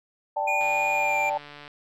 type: chord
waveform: sine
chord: D suspended fourth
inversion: none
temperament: just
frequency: 587.3 / 783.1 / 881 Hz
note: D5 / G5 / A5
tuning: 0 / -2 / +2 cents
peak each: -30 / -28 / -27 dBFS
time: 0.36-1.38 s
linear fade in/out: 10 ms
type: tone with pitch glide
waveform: triangle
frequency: 2439 to 2372 Hz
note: D#7 to D7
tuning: -35 to +17 cents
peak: -23 dBFS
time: 0.47-1.3 s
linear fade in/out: 10 ms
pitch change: -48 cents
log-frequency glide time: 0.91-1.18 s
type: click train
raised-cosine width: 0.3 ms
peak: -27 dBFS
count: 157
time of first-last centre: 0.61-1.678 s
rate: 146 Hz
effects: none